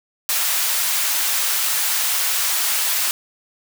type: high-pass noise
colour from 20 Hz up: white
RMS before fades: -20 dBFS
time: 0.29-3.11 s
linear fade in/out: 0 ms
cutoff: 910 Hz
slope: 12 dB/octave
effects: none